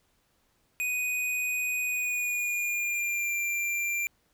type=tone with pitch glide; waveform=square; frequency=2489 to 2372 Hz; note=D#7 to D7; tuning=0 to +17 cents; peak=-28 dBFS; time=0.8-4.07 s; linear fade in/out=0 ms; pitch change=-83 cents; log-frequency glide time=1.83-3.34 s; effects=pink hiss -70 dBFS RMS until 4.33 s